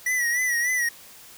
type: tone with vibrato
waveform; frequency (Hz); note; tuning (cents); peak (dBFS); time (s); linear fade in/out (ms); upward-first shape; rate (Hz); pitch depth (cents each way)
square; 1943; B6; -29; -22; 0.06-0.89; 5; sine; 3.4; 68
effects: white hiss -47 dBFS RMS until 1.37 s